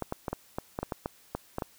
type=clicks; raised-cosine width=1 ms; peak=-17 dBFS; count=12; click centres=0.023 / 0.124 / 0.282 / 0.33 / 0.585 / 0.789 / 0.83 / 0.922 / 1.059 / 1.35 / 1.584 / 1.622 s; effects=white hiss -59 dBFS RMS until 1.78 s